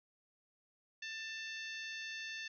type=harmonic tone; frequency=889 Hz; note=A5; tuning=18 cents sharp; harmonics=2 / 3 / 4 / 5 / 6 / 7; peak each=-45 / -47 / -50 / -53 / -57 / -57 dBFS; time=1.02-2.48 s; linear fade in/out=5 ms; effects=none